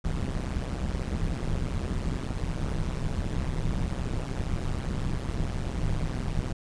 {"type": "noise with amplitude modulation", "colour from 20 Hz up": "brown", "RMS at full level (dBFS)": -25, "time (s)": [0.04, 6.53], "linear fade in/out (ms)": 10, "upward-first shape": "sine", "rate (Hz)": 129, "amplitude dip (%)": 100, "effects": ["resampled to 22050 Hz"]}